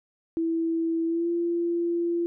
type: tone with pitch glide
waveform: sine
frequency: 329.2 to 342 Hz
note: E4 to F4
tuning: -2 to -36 cents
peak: -23 dBFS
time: 0.37-2.26 s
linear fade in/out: 0 ms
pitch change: +66 cents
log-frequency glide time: 1.06-1.29 s
effects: none